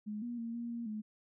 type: tone with pitch steps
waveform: sine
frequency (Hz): 210.8 / 239.5 / 230.7 / 235.9 / 234.6 / 214.2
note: G#3 / A#3 / A#3 / A#3 / A#3 / A3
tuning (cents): +26 / +47 / -18 / +21 / +11 / -46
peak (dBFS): -37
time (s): 0.06-1.02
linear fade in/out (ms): 20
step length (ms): 160
effects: none